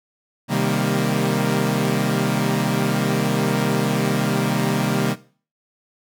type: chord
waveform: sawtooth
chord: C minor seventh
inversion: none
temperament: equal with one note detuned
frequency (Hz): 130.81 / 155.56 / 197.82 / 233.1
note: C3 / Eb3 / G3 / Bb3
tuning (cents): 0 / 0 / +16 / 0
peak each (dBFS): -20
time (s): 0.48-5.16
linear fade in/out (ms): 50
effects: noise-tail reverb RT60 0.4 s tail -17 dB re dry